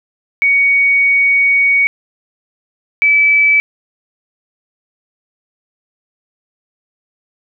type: tone pair in turn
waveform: sine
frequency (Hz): 2240 / 2302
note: C#7 / D7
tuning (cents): +18 / -35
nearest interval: unison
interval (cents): 47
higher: second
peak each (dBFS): -8 / -7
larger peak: second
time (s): 0.42-1.87 / 3.02-3.6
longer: first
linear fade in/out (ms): 0
effects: none